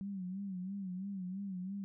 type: tone with vibrato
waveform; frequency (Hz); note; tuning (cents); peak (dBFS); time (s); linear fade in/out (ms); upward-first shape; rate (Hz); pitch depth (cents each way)
sine; 190.4; F#3; +50; -38; 0.01-1.84; 0; sine; 3; 95
effects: none